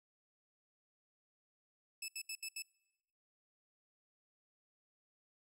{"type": "tone bursts", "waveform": "15% pulse", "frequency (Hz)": 2616, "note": "E7", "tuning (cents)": -14, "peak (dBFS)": -34, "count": 5, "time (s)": [2.02, 2.623], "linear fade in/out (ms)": 5, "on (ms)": 63, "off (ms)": 72, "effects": ["noise-tail reverb RT60 1.0 s tail -25 dB re dry"]}